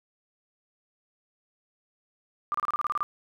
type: tone bursts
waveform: sine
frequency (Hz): 1193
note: D6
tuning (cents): +27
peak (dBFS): -24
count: 10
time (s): 2.52-3.03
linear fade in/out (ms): 0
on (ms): 24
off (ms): 30
effects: none